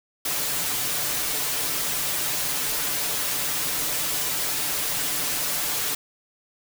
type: noise with comb filter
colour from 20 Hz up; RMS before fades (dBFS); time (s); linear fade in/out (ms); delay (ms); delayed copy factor
white; -26; 0.25-5.95; 5; 6.8; +0.7
effects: none